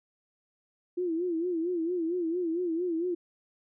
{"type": "tone with vibrato", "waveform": "sine", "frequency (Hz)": 342.4, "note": "F4", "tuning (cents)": -34, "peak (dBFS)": -27, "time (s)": [0.97, 3.15], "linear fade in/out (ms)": 10, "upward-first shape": "sine", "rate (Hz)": 4.4, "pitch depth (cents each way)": 110, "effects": []}